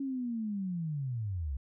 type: linear sweep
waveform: sine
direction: down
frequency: 278.1 to 62.1 Hz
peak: -32 dBFS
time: 0-1.57 s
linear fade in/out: 5 ms
effects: none